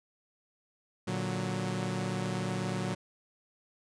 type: chord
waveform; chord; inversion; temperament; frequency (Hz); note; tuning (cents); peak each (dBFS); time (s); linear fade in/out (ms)
sawtooth; Bb augmented; none; equal; 116.54 / 146.83 / 185; Bb2 / D3 / F#3; 0 / 0 / 0; -32 / -34 / -30; 1.07-2.95; 10
effects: resampled to 22050 Hz